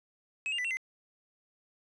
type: tone with pitch steps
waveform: triangle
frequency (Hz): 2563 / 2805 / 1987 / 2723 / 2054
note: E7 / F7 / B6 / F7 / C7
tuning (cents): -49 / +7 / +10 / -44 / -33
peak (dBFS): -29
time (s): 0.46-0.77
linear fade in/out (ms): 0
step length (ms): 62
effects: resampled to 22050 Hz